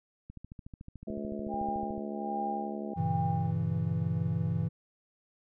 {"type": "click train", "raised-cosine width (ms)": 5, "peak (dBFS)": -32, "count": 24, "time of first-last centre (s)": [0.3, 1.979], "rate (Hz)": 13.7}
{"type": "harmonic tone", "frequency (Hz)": 71.4, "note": "D2", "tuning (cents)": -48, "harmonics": [3, 4, 5, 6, 7, 8, 9], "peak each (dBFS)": [-37, -45, -41, -47, -45, -52, -43], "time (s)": [1.07, 2.94], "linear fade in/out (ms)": 5}
{"type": "tone with tremolo", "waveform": "sine", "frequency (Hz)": 801, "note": "G5", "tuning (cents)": 37, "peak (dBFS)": -31, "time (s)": [1.48, 3.55], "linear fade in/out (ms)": 50, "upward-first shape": "sine", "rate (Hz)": 1.3, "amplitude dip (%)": 90}
{"type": "chord", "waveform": "triangle", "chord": "G diminished seventh", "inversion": "none", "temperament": "equal with one note detuned", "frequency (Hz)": [98, 118.72, 138.59, 164.81], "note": ["G2", "Bb2", "Db3", "Fb3"], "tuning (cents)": [0, 32, 0, 0], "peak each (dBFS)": [-32, -33, -34, -29], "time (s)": [2.96, 4.69], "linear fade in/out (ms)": 20}
{"effects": []}